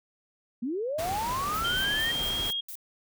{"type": "linear sweep", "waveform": "sine", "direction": "up", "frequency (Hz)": [220, 1900], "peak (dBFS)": -28, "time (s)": [0.62, 2.12], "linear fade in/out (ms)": 10}
{"type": "noise", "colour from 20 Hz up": "pink", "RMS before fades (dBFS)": -36, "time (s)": [0.98, 2.51], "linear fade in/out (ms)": 10}
{"type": "noise bursts", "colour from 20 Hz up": "violet", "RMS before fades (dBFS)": -40, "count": 6, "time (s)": [1.54, 2.754], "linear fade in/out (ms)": 0, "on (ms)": 69, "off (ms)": 160}
{"type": "tone with pitch glide", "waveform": "sine", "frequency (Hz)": [3136, 3258], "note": ["G7", "G#7"], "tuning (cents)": [0, -34], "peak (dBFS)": -28, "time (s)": [1.64, 2.61], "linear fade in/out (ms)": 10, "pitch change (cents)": 66, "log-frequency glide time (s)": [1.88, 2.42]}
{"effects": []}